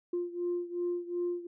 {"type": "beating tone pair", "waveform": "sine", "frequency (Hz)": [350, 352.7], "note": ["F4", "F4"], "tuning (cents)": [4, 17], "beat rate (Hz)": 2.7, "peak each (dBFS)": [-32, -35], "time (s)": [0.13, 1.47], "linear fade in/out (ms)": 5, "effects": ["tanh soft clip ceiling -25 dBFS"]}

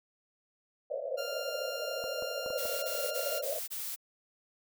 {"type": "band-pass noise", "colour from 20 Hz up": "white", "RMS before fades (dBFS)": -37, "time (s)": [0.9, 3.59], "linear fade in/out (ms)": 5, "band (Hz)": [490, 640], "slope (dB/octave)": 96}
{"type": "tone", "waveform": "15% pulse", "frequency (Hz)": 1396.9, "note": "F6", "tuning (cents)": 0, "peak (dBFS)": -32, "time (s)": [1.17, 3.42], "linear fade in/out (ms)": 20}
{"type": "clicks", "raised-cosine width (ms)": 1, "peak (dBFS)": -31, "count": 5, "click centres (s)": [2.04, 2.224, 2.462, 2.504, 2.655]}
{"type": "noise bursts", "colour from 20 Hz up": "blue", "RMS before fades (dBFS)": -38, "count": 5, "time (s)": [2.57, 3.962], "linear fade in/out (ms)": 20, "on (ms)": 260, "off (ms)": 23}
{"effects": []}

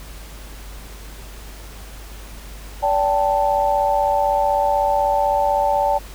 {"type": "chord", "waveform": "sine", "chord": "D suspended fourth", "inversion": "none", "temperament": "equal with one note detuned", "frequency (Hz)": [576.9, 784, 880], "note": ["D5", "G5", "A5"], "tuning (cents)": [-31, 0, 0], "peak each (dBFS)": [-20, -20, -19], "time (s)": [2.82, 5.99], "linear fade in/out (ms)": 20, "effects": ["added 50 Hz sine -35 dBFS peak until 6.14 s", "pink hiss -41 dBFS RMS until 6.14 s"]}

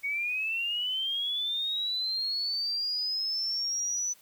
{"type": "linear sweep", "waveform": "sine", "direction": "up", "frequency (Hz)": [2217, 6000], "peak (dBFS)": -28, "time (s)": [0.03, 4.14], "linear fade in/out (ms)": 20, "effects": ["white hiss -59 dBFS RMS until 4.21 s"]}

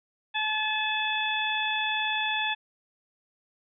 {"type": "harmonic tone", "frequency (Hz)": 862, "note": "A5", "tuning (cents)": -36, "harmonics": [1, 2, 3, 4], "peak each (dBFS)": [-31, -31, -31, -31], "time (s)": [0.34, 2.55], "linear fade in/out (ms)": 20, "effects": []}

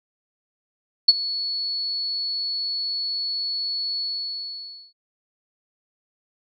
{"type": "tone with ADSR envelope", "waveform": "sine", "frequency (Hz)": 4404, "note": "C#8", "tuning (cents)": -12, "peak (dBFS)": -6, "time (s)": [1.08, 4.93], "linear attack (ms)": 8, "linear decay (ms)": 31, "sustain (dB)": -18, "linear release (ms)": 930, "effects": []}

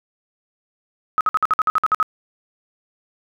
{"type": "tone bursts", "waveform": "sine", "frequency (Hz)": 1273, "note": "D#6", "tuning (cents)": 39, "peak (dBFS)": -13, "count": 11, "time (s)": [1.18, 2.028], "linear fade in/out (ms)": 0, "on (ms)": 28, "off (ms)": 54, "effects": []}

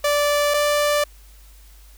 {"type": "tone pair in turn", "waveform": "sawtooth", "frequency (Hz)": [584, 587.7], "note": ["D5", "D5"], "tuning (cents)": [-10, 1], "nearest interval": "unison", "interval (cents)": 11, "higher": "second", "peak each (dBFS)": -13, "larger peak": "neither", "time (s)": [[0.04, 0.54], [0.54, 1.04]], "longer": "neither", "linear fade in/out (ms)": 5, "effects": ["added 50 Hz sine -44 dBFS peak until 1.97 s", "white hiss -53 dBFS RMS until 1.97 s"]}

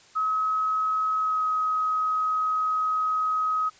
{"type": "tone with pitch glide", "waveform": "sine", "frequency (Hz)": [1278, 1266.2], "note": ["D#6", "D#6"], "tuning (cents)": [46, 30], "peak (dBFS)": -22, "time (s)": [0.15, 3.7], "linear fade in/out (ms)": 20, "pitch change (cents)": -16, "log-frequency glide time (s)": [1.18, 1.44], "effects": ["white hiss -54 dBFS RMS until 3.79 s", "resampled to 16000 Hz"]}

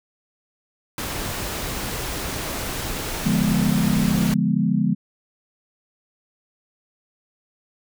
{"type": "noise", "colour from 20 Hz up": "pink", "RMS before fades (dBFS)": -28, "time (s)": [0.98, 4.34], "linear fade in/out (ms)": 2}
{"type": "chord", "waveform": "sine", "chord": "D diminished seventh", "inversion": "none", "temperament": "equal with one note detuned", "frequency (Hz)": [146.07, 174.61, 207.7, 246.9], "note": ["D3", "F3", "Ab3", "Cb4"], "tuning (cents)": [-9, 0, 0, 0], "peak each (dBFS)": [-25, -22, -21, -24], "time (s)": [3.24, 4.95], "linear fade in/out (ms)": 20}
{"effects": []}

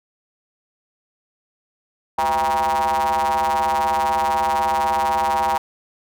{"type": "ring-modulated tone", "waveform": "square", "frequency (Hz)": 73.42, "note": "D2", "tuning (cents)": 0, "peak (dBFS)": -15, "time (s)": [2.18, 5.58], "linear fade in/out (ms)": 5, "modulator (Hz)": 873, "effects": []}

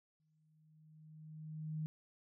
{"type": "tone with exponential growth", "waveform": "sine", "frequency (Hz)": 155.56, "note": "D#3", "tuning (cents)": 0, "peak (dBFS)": -36, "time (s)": [0.2, 1.86], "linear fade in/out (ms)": 0, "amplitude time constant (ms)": 360, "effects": []}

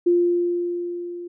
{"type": "tone with level ramp", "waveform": "sine", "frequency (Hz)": 349.2, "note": "F4", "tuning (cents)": 0, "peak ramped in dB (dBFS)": [-13, -31], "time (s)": [0.06, 1.28], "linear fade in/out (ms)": 10, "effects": []}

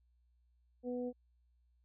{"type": "harmonic tone", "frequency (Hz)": 246.9, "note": "B3", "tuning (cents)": 0, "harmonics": [1, 2, 3], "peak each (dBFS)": [-39, -39, -54], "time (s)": [0.83, 1.13], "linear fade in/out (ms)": 50, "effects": ["added 60 Hz sine -69 dBFS peak until 1.84 s"]}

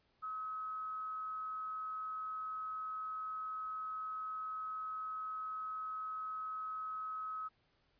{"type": "tone with amplitude modulation", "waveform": "sine", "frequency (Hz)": 1278, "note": "D#6", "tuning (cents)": 46, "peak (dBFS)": -38, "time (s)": [0.22, 7.49], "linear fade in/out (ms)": 20, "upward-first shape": "sine", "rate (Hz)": 217, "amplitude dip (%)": 25, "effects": ["pink hiss -75 dBFS RMS until 7.99 s", "resampled to 11025 Hz"]}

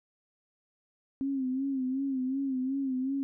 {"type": "tone with vibrato", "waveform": "sine", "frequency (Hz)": 265.5, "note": "C4", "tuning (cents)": 25, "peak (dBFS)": -28, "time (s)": [1.21, 3.23], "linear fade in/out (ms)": 0, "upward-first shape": "sine", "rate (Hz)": 2.7, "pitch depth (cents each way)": 71, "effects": []}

